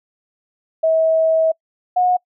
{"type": "tone pair in turn", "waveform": "sine", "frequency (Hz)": [644, 725.7], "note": ["E5", "F#5"], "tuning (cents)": [-41, -34], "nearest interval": "major second", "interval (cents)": 207, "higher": "second", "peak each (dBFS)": -12, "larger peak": "neither", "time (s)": [[0.83, 1.52], [1.96, 2.17]], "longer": "first", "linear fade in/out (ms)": 10, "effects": ["noise-tail reverb RT60 0.1 s tail -26 dB re dry"]}